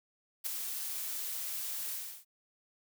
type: noise with ADSR envelope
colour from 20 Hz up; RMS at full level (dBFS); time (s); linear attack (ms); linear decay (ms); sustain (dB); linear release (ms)
blue; -32; 0.44-2.25; 24; 5; -6; 330
effects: none